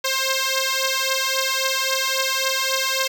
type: beating tone pair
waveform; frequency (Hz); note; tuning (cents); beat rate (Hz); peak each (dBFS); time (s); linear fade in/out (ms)
5% pulse; 528 / 531.7; C5 / C5; +16 / +28; 3.7; -11; 0.04-3.08; 10
effects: none